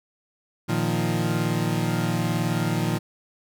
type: chord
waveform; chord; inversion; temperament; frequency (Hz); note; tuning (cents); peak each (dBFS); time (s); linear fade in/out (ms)
30% pulse; Bb suspended fourth; none; equal; 116.54 / 155.56 / 174.61; Bb2 / Eb3 / F3; 0 / 0 / 0; -24; 0.68-2.99; 20
effects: none